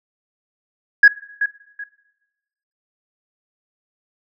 sine tone with echo, 1661.2 Hz, G#6, in tune, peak -3 dBFS, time 1.03-1.08 s, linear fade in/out 5 ms, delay 380 ms, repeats 2, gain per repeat -12 dB, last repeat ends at 1.84 s, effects noise-tail reverb RT60 1.0 s tail -18 dB re dry + tanh soft clip ceiling 0 dBFS

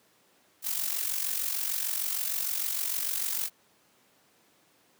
blue noise with amplitude modulation, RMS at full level -28 dBFS, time 0.62-3.5 s, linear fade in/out 50 ms, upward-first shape sine, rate 46.6 Hz, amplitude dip 65%, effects pink hiss -64 dBFS RMS until 4.99 s + high-pass 200 Hz 12 dB/octave

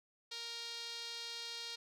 sawtooth tone with band-pass filter, 466.2 Hz, A#4, in tune, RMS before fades -45 dBFS, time 0.31-1.76 s, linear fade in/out 10 ms, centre 4200 Hz, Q 3.2, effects none

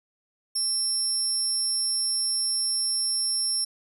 25% pulse tone, 5400 Hz, E8, 41 cents sharp, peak -19 dBFS, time 0.55-3.65 s, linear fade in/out 10 ms, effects none

